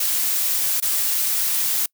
blue noise with dropouts, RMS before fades -21 dBFS, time 0-1.86 s, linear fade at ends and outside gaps 5 ms, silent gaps 0.802-0.823 s, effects noise-tail reverb RT60 0.1 s tail -26 dB re dry

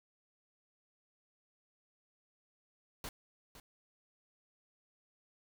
pink noise with echo, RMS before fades -43 dBFS, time 3.04-3.09 s, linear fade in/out 2 ms, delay 510 ms, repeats 1, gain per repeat -12 dB, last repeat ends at 3.6 s, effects none

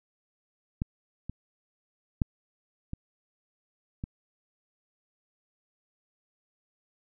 clicks, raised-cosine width 5 ms, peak -16 / -23 / -12 / -22 / -21 dBFS, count 5, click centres 0.819 / 1.296 / 2.218 / 2.934 / 4.039 s, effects none

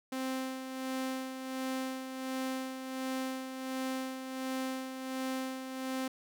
sawtooth tone with tremolo, 261.6 Hz, C4, in tune, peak -29 dBFS, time 0.12-6.08 s, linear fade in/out 5 ms, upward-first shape sine, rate 1.4 Hz, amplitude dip 55%, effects none

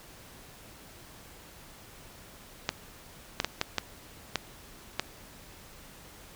clicks, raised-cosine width 0.2 ms, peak -9 dBFS, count 7, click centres 2.691 / 3.401 / 3.446 / 3.614 / 3.783 / 4.357 / 4.996 s, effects pink hiss -51 dBFS RMS until 6.35 s

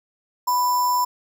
sine tone with sample-and-hold, 989 Hz, B5, 2 cents sharp, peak -17 dBFS, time 0.47-1.05 s, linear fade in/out 10 ms, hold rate 6300 Hz, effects none

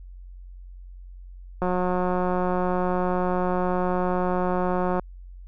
click train, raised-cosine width 1 ms, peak -12 dBFS, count 612, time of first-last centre 1.62-4.996 s, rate 181 Hz, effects added 45 Hz sine -39 dBFS peak until 5.47 s

